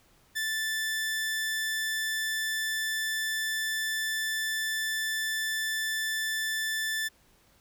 sawtooth tone, 1760 Hz, A6, in tune, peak -25 dBFS, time 0.35-7.09 s, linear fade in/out 20 ms, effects pink hiss -63 dBFS RMS until 7.6 s

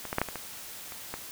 clicks, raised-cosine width 0.5 ms, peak -22 / -16 / -10 / -10 / -21 / -20 / -28 / -19 dBFS, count 8, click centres 0.053 / 0.129 / 0.184 / 0.216 / 0.287 / 0.357 / 0.922 / 1.14 s, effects white hiss -43 dBFS RMS until 1.31 s

